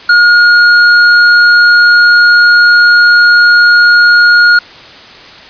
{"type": "tone with tanh clipping", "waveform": "sine", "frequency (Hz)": 1432, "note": "F6", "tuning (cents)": 43, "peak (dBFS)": -4, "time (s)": [0.09, 4.59], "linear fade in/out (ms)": 5, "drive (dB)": 14, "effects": ["white hiss -32 dBFS RMS until 5.49 s", "resampled to 11025 Hz"]}